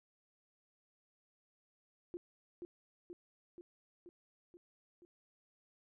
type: tone with echo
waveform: sine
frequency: 350 Hz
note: F4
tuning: 4 cents sharp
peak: -40 dBFS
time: 2.14-2.17 s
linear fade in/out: 0 ms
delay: 480 ms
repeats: 6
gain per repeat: -3 dB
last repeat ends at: 5.05 s
effects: none